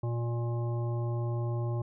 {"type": "harmonic tone", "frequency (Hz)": 118.3, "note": "A#2", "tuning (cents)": 26, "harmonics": [1, 3, 5, 7, 9], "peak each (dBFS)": [-29, -39, -43, -46, -48], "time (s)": [0.03, 1.82], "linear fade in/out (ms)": 5, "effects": []}